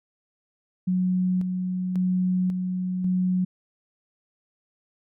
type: tone with tremolo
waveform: sine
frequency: 183.3 Hz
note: F#3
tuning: 16 cents flat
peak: -20 dBFS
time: 0.87-3.45 s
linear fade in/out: 10 ms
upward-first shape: square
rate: 0.92 Hz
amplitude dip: 40%
effects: none